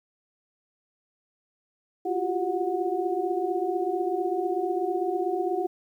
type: tone cluster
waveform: sine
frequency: 343.4 / 359.2 / 387.8 / 731 Hz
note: F4 / F4 / G4 / F#5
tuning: -29 / +49 / -19 / -21 cents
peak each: -30 dBFS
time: 2.05-5.67 s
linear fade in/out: 10 ms
effects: 10-bit